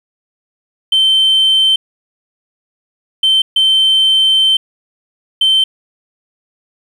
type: tone bursts at uneven times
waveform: sine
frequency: 3100 Hz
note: G7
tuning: 20 cents flat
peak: -6 dBFS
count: 4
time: 0.92-1.76 / 3.23-3.42 / 3.56-4.57 / 5.41-5.64 s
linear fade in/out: 5 ms
effects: tanh soft clip ceiling -5 dBFS + 7-bit